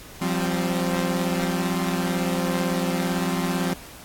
sawtooth chord, F suspended second, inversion none, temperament equal with one note detuned, 174.61 / 192.52 / 261.6 Hz, F3 / G3 / C4, 0 / -31 / 0 cents, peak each -21 / -24 / -24 dBFS, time 0.21-3.74 s, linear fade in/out 10 ms, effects pink hiss -43 dBFS RMS until 4.04 s + AAC 64 kbps

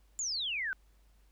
sine exponential sweep, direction down, 7310 to 1472 Hz, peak -32 dBFS, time 0.19-0.73 s, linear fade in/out 0 ms, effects added 50 Hz sine -61 dBFS peak until 1.31 s + pink hiss -72 dBFS RMS until 1.31 s

